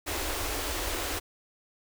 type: band-stop noise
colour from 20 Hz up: pink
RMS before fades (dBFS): -32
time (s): 0.06-1.2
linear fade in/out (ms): 20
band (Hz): 100 to 260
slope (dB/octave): 96
effects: none